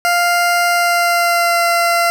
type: tone with pitch glide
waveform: 20% pulse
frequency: 698.5 to 686.1 Hz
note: F5 to F5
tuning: 0 to -31 cents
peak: -7 dBFS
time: 0.05-2.1 s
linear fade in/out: 0 ms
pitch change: -31 cents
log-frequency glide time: 0.67-1.64 s
effects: none